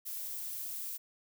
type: noise with high-pass filter sweep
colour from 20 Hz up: violet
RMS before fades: -40 dBFS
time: 0.05-0.98 s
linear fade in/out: 20 ms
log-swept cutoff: 660 to 260 Hz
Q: 5.9
effects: none